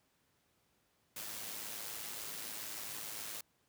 white noise with amplitude modulation, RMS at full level -42 dBFS, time 1.16-3.41 s, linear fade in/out 5 ms, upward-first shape sine, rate 107 Hz, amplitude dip 45%, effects pink hiss -75 dBFS RMS until 3.68 s + high-pass 80 Hz 12 dB/octave

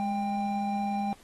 triangle tone pair together, 206.8 / 794.2 Hz, G#3 / G5, -7 / +22 cents, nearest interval octave + major seventh, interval 2329 cents, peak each -28 dBFS, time 0-1.13 s, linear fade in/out 0 ms, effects pink hiss -57 dBFS RMS until 1.23 s + AAC 32 kbps

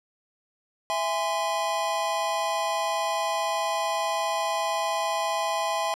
square chord, E augmented, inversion none, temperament just, 659.3 / 824.1 / 1030.1 Hz, E5 / G#5 / B#5, 0 / -14 / -27 cents, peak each -30 dBFS, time 0.9-5.94 s, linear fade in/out 0 ms, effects low-pass 10000 Hz 12 dB/octave

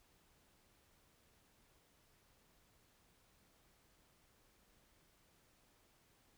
silence, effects pink hiss -72 dBFS RMS until 6.37 s

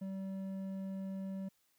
sine tone with hard clipping, 192.3 Hz, G3, 33 cents flat, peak -40 dBFS, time 0.01-1.49 s, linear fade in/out 10 ms, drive 6 dB, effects white hiss -75 dBFS RMS until 1.78 s

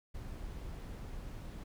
brown noise, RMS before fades -44 dBFS, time 0.14-1.64 s, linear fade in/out 10 ms, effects none

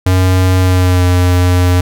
square tone with pitch glide, 92.5 to 89.71 Hz, F#2 to F2, 0 to +47 cents, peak -8 dBFS, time 0.06-1.81 s, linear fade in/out 5 ms, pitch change -53 cents, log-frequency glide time 0.6-1.08 s, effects none

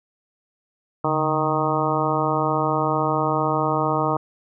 harmonic tone with a mistuned harmonic, 155.56 Hz, D#3, in tune, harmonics 1 / 2 / 3 / 4 / 5 / 6 / 7 / 8, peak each -27 / -27 / -27 / -27 / -27 / -27 / -27 / -27 dBFS, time 1.04-4.17 s, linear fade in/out 5 ms, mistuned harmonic 1, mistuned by -130 cents, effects none

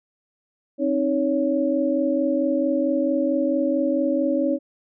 sine tone cluster, 266.8 / 311.3 / 560 Hz, C4 / D#4 / C#5, +34 / +1 / +18 cents, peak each -23 dBFS, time 0.78-4.59 s, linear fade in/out 50 ms, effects none

